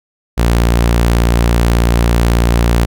sawtooth tone, 58.27 Hz, A#1, in tune, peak -5 dBFS, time 0.37-2.86 s, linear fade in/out 20 ms, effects none

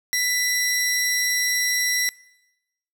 35% pulse tone pair together, 1990 / 5629 Hz, B6 / F8, +13 / +13 cents, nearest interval octave + tritone, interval 1800 cents, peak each -21 dBFS, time 0.13-2.09 s, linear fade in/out 0 ms, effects noise-tail reverb RT60 0.9 s tail -21 dB re dry

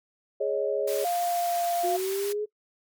sine chord, Ab suspended fourth, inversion none, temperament equal with one note detuned, 415.3 / 554.4 / 627.7 Hz, Ab4 / Db5 / Eb5, 0 / 0 / +15 cents, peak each -28 / -27 / -31 dBFS, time 0.4-1.05 s, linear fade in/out 10 ms
white high-pass noise, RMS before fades -37 dBFS, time 0.87-2.33 s, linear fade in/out 10 ms, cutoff 720 Hz, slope 48 dB/octave
sine tone with pitch glide, 700 to 693.2 Hz, F5 to F5, +4 to -13 cents, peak -24 dBFS, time 1.04-1.97 s, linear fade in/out 10 ms, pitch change -17 cents, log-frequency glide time 1.27-1.64 s
sine linear sweep, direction up, 355.2 to 426.5 Hz, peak -26 dBFS, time 1.83-2.46 s, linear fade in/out 20 ms
effects noise-tail reverb RT60 0.1 s tail -23 dB re dry + MP3 96 kbps

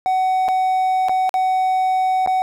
triangle tone with dropouts, 750 Hz, F#5, 23 cents sharp, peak -13 dBFS, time 0.06-2.42 s, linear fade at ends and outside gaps 0 ms, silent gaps 0.482-0.487 / 1.085-1.094 / 1.293-1.341 / 2.262-2.274 s, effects none

